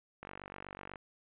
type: click train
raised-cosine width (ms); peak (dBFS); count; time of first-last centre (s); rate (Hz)
0.5; -29; 36; 0.23-0.958; 48.1
effects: resampled to 8000 Hz